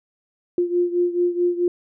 sine beating tone pair, 350.8 / 355.4 Hz, F4 / F4, +8 / +30 cents, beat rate 4.6 Hz, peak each -19 / -23 dBFS, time 0.58-1.68 s, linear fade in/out 2 ms, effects none

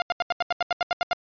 sawtooth tone bursts, 702 Hz, F5, 9 cents sharp, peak -17 dBFS, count 12, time 0-1.131 s, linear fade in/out 0 ms, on 20 ms, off 81 ms, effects resampled to 11025 Hz

